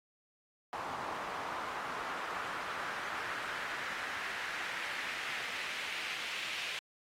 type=noise with band-pass filter sweep; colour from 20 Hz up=pink; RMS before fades=-40 dBFS; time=0.73-6.79 s; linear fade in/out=0 ms; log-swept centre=950 to 2700 Hz; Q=2; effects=AAC 48 kbps